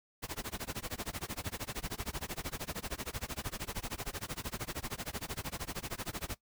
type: noise with tremolo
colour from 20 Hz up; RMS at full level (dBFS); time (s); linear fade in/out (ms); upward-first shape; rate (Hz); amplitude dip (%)
pink; -37; 0.22-6.36; 20; sine; 13; 100
effects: noise-tail reverb RT60 0.1 s tail -18 dB re dry